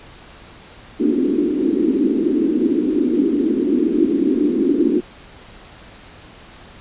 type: band-pass noise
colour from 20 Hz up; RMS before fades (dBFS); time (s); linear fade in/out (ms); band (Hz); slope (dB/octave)
pink; -17; 0.99-5.01; 20; 250 to 360; 48
effects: pink hiss -42 dBFS RMS until 6.8 s + resampled to 8000 Hz